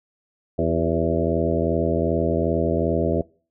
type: harmonic tone with a mistuned harmonic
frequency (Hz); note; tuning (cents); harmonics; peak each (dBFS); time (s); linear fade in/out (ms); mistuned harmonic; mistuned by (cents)
82.6; E2; +4; 1 / 2 / 3 / 4 / 5 / 6 / 7 / 8; -27 / -27 / -27 / -27 / -27 / -27 / -27 / -27; 0.58-3.22; 10; 5; -50
effects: noise-tail reverb RT60 0.4 s tail -23 dB re dry